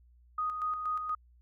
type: tone with tremolo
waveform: sine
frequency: 1244.5 Hz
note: D#6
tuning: in tune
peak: -29 dBFS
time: 0.38-1.15 s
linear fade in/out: 5 ms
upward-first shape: square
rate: 4.2 Hz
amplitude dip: 45%
effects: added 60 Hz sine -58 dBFS peak until 1.41 s